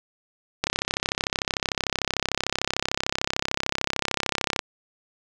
click train, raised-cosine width 0.2 ms, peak -5 dBFS, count 133, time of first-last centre 0.64-4.592 s, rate 33.4 Hz, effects none

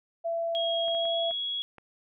sine tone, 670 Hz, E5, 28 cents sharp, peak -27 dBFS, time 0.24-1.32 s, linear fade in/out 20 ms
sine tone with pitch glide, 3280 to 3335 Hz, G#7 to G#7, -22 to +7 cents, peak -29 dBFS, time 0.55-1.62 s, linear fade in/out 0 ms, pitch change +29 cents, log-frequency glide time 0.85-1.18 s
clicks, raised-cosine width 0.5 ms, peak -33 dBFS, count 5, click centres 0.882 / 0.949 / 1.054 / 1.31 / 1.783 s
effects none

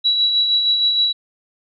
sine tone with tremolo, 3912 Hz, B7, 17 cents flat, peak -12 dBFS, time 0.04-1.13 s, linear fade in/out 20 ms, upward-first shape sine, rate 6.4 Hz, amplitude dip 40%, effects none

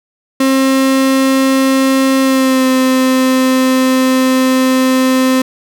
35% pulse tone with pitch glide, 266.7 to 259.4 Hz, C4 to C4, +33 to -15 cents, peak -7 dBFS, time 0.4-5.42 s, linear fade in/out 5 ms, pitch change -48 cents, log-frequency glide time 2.22-2.67 s, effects none

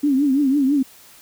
sine tone with vibrato, 277.2 Hz, C#4, in tune, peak -14 dBFS, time 0.03-0.83 s, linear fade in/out 10 ms, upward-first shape triangle, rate 6 Hz, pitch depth 140 cents each way, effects white hiss -47 dBFS RMS until 1.21 s

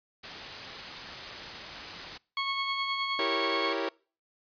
white noise, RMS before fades -39 dBFS, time 0.23-2.18 s, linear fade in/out 10 ms
15% pulse tone with tremolo, 1099 Hz, C#6, 15 cents flat, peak -21 dBFS, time 2.37-3.73 s, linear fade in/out 2 ms, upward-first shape sine, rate 9.6 Hz, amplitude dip 35%
sawtooth chord, E diminished seventh, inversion none, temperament equal, 329.6 / 392 / 466.2 / 554.4 Hz, E4 / G4 / Bb4 / Db5, 0 / 0 / 0 / 0 cents, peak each -31 dBFS, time 3.19-3.89 s, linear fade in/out 2 ms
effects noise-tail reverb RT60 0.4 s tail -25 dB re dry + resampled to 11025 Hz

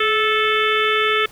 harmonic tone with a mistuned harmonic, 437.5 Hz, A4, 10 cents flat, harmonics 1 / 3 / 4 / 5 / 6 / 7 / 8, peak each -21 / -20 / -24 / -23 / -26 / -26 / -26 dBFS, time 0-1.26 s, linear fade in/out 5 ms, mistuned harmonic 1, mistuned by -38 cents, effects pink hiss -46 dBFS RMS until 1.31 s

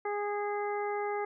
harmonic tone, 411.9 Hz, G#4, 14 cents flat, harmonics 1 / 2 / 3 / 4 / 5, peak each -33 / -35 / -41 / -46 / -43 dBFS, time 0.05-1.25 s, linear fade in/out 5 ms, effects none

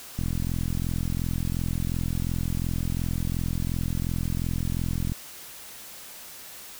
click train, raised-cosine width 5 ms, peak -16 dBFS, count 212, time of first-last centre 0.19-5.12 s, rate 42.8 Hz, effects white hiss -43 dBFS RMS until 6.79 s

